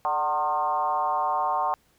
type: tone with frequency modulation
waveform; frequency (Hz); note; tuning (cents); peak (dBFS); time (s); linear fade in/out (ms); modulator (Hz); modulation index
sine; 909; A#5; -44; -22; 0.05-1.74; 0; 158; 1.5
effects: pink hiss -64 dBFS RMS until 1.98 s